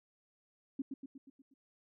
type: tone with echo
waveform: sine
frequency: 271.3 Hz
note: C#4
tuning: 37 cents flat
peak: -33 dBFS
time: 0.79-0.82 s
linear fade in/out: 5 ms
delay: 120 ms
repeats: 6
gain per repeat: -5 dB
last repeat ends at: 1.54 s
effects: none